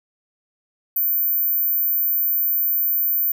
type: tone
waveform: sine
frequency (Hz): 14320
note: A9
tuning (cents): +29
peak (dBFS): -17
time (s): 0.96-3.32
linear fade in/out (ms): 5
effects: none